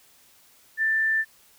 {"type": "tone", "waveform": "sine", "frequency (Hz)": 1774, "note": "A6", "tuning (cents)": 14, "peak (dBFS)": -20, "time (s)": [0.77, 1.25], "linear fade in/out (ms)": 50, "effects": ["white hiss -57 dBFS RMS until 1.58 s"]}